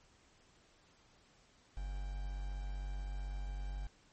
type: tone with quantisation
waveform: triangle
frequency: 47.87 Hz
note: G1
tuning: 40 cents flat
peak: -36 dBFS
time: 1.77-3.87 s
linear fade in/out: 0 ms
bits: 9
effects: pink hiss -67 dBFS RMS until 4.12 s + MP3 32 kbps